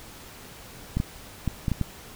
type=clicks; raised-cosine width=5 ms; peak=-12 dBFS; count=6; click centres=0.97 / 1.001 / 1.477 / 1.682 / 1.717 / 1.813 s; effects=pink hiss -45 dBFS RMS until 2.15 s